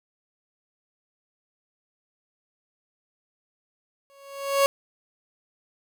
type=tone with exponential growth; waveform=30% pulse; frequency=554.4 Hz; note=C#5; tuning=in tune; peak=-12 dBFS; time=4.1-4.66 s; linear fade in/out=0 ms; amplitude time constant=120 ms; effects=none